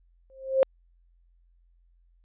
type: tone with exponential growth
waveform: sine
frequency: 531 Hz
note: C5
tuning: 25 cents sharp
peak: -14 dBFS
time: 0.3-0.63 s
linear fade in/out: 0 ms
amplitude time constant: 70 ms
effects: added 43 Hz sine -59 dBFS peak until 2.24 s + resampled to 8000 Hz